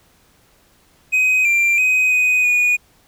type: tone with pitch steps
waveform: triangle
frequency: 2516 / 2370 / 2513 / 2498 / 2458 Hz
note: D#7 / D7 / D#7 / D#7 / D#7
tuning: +19 / +15 / +17 / +6 / -22 cents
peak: -11 dBFS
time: 1.12-2.77 s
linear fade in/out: 20 ms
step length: 330 ms
effects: pink hiss -55 dBFS RMS until 3.07 s